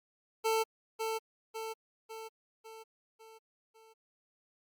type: tone with echo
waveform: 25% pulse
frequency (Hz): 444.9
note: A4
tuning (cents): +19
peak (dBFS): -24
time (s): 0.44-0.64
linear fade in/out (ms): 20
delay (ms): 550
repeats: 6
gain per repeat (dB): -5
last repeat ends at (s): 3.94
effects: Opus 48 kbps